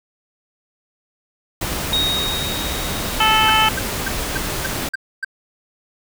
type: noise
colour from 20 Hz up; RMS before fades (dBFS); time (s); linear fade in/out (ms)
pink; -24; 1.61-4.89; 5
type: tone with exponential decay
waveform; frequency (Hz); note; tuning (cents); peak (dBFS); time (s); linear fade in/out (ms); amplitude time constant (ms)
sine; 3755; A#7; +12; -15; 1.93-4.05; 2; 460
type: harmonic tone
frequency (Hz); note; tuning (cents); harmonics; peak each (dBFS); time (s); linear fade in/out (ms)
436.4; A4; -14; 2 / 3 / 4 / 5 / 6 / 7; -17 / -19 / -24 / -25 / -21 / -18; 3.2-3.69; 5
type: tone bursts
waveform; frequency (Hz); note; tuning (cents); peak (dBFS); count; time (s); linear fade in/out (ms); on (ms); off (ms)
triangle; 1565; G6; -3; -18; 7; 3.48-5.247; 5; 21; 270
effects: none